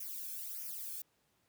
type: noise with flanger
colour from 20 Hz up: violet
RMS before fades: -43 dBFS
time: 0-1.02 s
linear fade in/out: 5 ms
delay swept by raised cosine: 0.24 to 1.05 ms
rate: 1.6 Hz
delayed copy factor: -0.8
effects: pink hiss -75 dBFS RMS until 1.48 s + high-pass 80 Hz 12 dB/octave